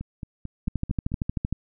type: two click trains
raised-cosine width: 5 ms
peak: -13 / -21 dBFS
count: 12 / 6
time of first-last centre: 0.68-1.526 / 0.01-1.119 s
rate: 13 / 4.51 Hz
effects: none